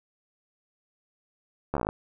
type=slowing click train; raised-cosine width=1 ms; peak=-14 dBFS; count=10; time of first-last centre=1.74-1.889 s; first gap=13 ms; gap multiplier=1.06; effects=none